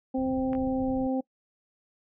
harmonic tone, 261.5 Hz, C4, 1 cent flat, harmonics 1 / 2 / 3, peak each -26 / -32 / -36 dBFS, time 0.14-1.21 s, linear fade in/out 10 ms
pink low-pass noise, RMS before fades -42 dBFS, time 0.17-1.07 s, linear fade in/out 2 ms, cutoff 170 Hz, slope 24 dB/octave
clicks, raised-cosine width 0.5 ms, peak -26 / -30 dBFS, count 2, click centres 0.532 / 0.551 s
effects noise-tail reverb RT60 0.1 s tail -23 dB re dry

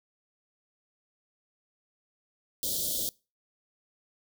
white band-stop noise, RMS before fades -31 dBFS, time 2.63-3.09 s, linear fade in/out 0 ms, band 650 to 3200 Hz, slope 96 dB/octave, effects noise-tail reverb RT60 0.3 s tail -24 dB re dry

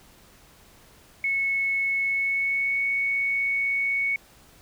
sine tone with pitch glide, 2199 to 2221 Hz, C#7 to C#7, -14 to +3 cents, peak -22 dBFS, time 1.24-4.16 s, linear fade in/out 2 ms, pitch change +17 cents, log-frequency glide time 2.05-2.81 s, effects pink hiss -54 dBFS RMS until 4.61 s

